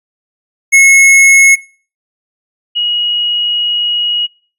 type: tone pair in turn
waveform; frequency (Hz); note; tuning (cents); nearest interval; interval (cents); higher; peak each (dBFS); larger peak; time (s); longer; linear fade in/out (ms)
square / sine; 2180 / 2897; C#7 / F#7; -29 / -37; perfect fourth; 492; second; -3 / -11; first; 0.72-1.56 / 2.75-4.27; second; 20
effects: noise-tail reverb RT60 0.4 s tail -23 dB re dry + resampled to 32000 Hz